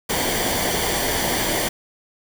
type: noise with comb filter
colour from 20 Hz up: pink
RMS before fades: -22 dBFS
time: 0.09-1.69 s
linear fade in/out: 10 ms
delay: 0.76 ms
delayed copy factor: -0.6
effects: none